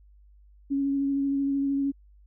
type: tone with vibrato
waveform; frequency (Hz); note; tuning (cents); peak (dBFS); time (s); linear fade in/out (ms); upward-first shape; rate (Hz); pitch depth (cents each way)
sine; 277.2; C#4; 0; -23; 0.7-1.92; 20; sine; 13; 15
effects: added 50 Hz sine -52 dBFS peak until 2.26 s